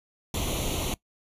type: noise with comb filter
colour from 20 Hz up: pink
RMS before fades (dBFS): -29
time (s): 0.34-0.94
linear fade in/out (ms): 2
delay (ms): 0.3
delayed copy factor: +0.8
effects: noise-tail reverb RT60 0.1 s tail -20 dB re dry + resampled to 32000 Hz